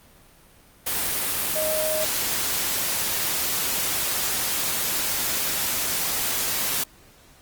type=tone in noise; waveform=sine; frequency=622 Hz; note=D#5; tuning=1 cent flat; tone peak=-24 dBFS; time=1.55-2.05 s; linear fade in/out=10 ms; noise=white; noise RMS=-25 dBFS; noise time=0.86-6.84 s; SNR=-2 dB; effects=pink hiss -53 dBFS RMS until 7.41 s + Opus 32 kbps